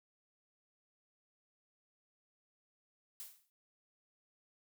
blue noise with exponential decay, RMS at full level -44 dBFS, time 3.2-3.5 s, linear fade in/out 0 ms, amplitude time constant 64 ms, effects none

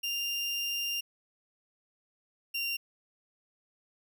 30% pulse tone pair in turn, 2794 / 2770 Hz, F7 / F7, 0 / -15 cents, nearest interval unison, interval 15 cents, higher first, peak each -28 dBFS, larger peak neither, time 0.03-1.01 / 2.54-2.77 s, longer first, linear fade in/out 10 ms, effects none

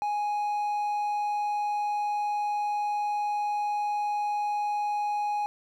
triangle tone, 830.6 Hz, G#5, in tune, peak -24 dBFS, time 0.02-5.46 s, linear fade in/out 0 ms, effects none

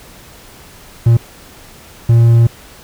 triangle tone bursts at uneven times, 116.54 Hz, A#2, in tune, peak -3 dBFS, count 2, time 1.06-1.17 / 2.09-2.47 s, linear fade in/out 5 ms, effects pink hiss -39 dBFS RMS until 2.83 s

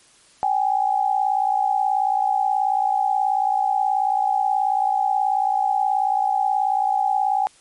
sine tone pair together, 772 / 830.5 Hz, G5 / G#5, -27 / 0 cents, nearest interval minor second, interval 127 cents, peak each -20 dBFS, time 0.43-7.47 s, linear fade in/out 0 ms, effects white hiss -53 dBFS RMS until 7.6 s + MP3 48 kbps

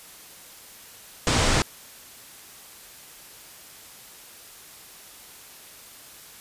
pink low-pass noise, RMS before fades -21 dBFS, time 1.27-1.62 s, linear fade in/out 0 ms, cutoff 8800 Hz, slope 48 dB/octave, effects white hiss -46 dBFS RMS until 6.4 s + resampled to 32000 Hz

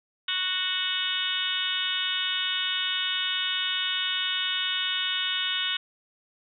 harmonic tone with a mistuned harmonic, 370 Hz, F#4, in tune, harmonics 3 / 4 / 5 / 6 / 7 / 8 / 9 / 10, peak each -40 / -34 / -38 / -37 / -39 / -29 / -35 / -31 dBFS, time 0.28-5.77 s, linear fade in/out 5 ms, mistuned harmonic 10, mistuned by -21 cents, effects none

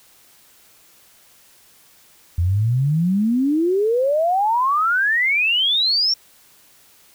sine exponential sweep, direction up, 82.6 to 5588 Hz, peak -15 dBFS, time 2.38-6.14 s, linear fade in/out 5 ms, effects white hiss -52 dBFS RMS until 7.14 s

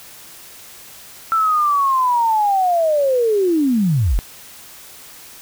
sine linear sweep, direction down, 1341 to 32.7 Hz, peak -13 dBFS, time 1.32-4.19 s, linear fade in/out 0 ms, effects white hiss -40 dBFS RMS until 5.41 s

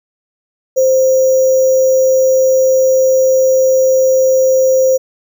sine tone with sample-and-hold, 523.3 Hz, C5, in tune, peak -7 dBFS, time 0.76-4.98 s, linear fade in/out 20 ms, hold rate 6300 Hz, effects none

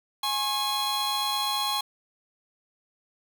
45% pulse tone cluster, 830 / 1082 / 3335 / 4122 Hz, G#5 / C#6 / G#7 / C8, -1 / -42 / +7 / -27 cents, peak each -31 dBFS, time 0.23-1.81 s, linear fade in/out 5 ms, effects none

